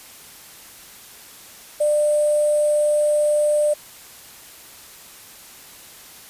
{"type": "tone with sample-and-hold", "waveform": "sine", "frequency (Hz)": 597, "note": "D5", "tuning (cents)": 28, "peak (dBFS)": -15, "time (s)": [1.8, 3.74], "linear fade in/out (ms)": 10, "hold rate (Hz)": 8820, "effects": ["white hiss -43 dBFS RMS until 6.29 s", "resampled to 32000 Hz"]}